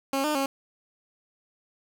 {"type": "tone with pitch steps", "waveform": "15% pulse", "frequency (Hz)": [272.1, 302.6, 272.8], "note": ["C#4", "D#4", "C#4"], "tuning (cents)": [-32, -48, -28], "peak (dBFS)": -18, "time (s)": [0.13, 0.46], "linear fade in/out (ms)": 2, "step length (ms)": 110, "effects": []}